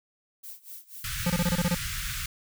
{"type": "noise with tremolo", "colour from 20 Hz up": "violet", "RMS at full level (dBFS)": -41, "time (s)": [0.43, 1.56], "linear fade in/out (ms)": 10, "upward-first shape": "sine", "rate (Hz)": 4.1, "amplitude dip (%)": 90}
{"type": "band-stop noise", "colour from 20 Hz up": "pink", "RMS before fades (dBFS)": -33, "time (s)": [1.04, 2.26], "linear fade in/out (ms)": 2, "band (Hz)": [150, 1300], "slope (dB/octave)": 48}
{"type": "tone bursts", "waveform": "square", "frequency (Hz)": 174.61, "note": "F3", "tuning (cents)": 0, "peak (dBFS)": -23, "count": 8, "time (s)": [1.26, 1.748], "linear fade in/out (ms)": 5, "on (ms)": 40, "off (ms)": 24}
{"effects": []}